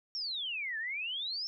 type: exponential two-way sweep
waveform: sine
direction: down then up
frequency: 5588 to 1713 to 5430 Hz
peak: -34 dBFS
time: 0.15-1.47 s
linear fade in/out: 0 ms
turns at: 0.78 s
effects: none